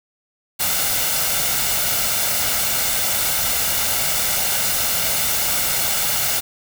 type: noise with comb filter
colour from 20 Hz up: white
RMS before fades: -20 dBFS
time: 0.59-6.41 s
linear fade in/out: 20 ms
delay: 1.4 ms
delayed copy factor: +0.5
effects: none